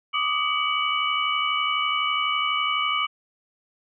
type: tone cluster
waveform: sine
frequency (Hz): 1169 / 1241 / 2275 / 2960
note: D6 / D#6 / C#7 / F#7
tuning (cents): -8 / -5 / +44 / 0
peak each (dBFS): -27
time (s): 0.13-3.07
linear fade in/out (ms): 20
effects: none